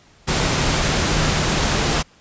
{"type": "tone in noise", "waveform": "sine", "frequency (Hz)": 151.6, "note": "D#3", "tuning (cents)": -45, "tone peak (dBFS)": -27, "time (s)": [0.27, 2.03], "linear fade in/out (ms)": 20, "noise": "pink", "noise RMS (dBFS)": -19, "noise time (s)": [0.27, 2.03], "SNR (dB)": -11, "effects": ["pink hiss -52 dBFS RMS until 2.2 s", "resampled to 16000 Hz"]}